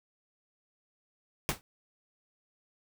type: noise with exponential decay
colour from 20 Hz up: pink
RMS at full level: -26 dBFS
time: 1.49-1.61 s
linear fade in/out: 0 ms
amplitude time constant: 25 ms
effects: none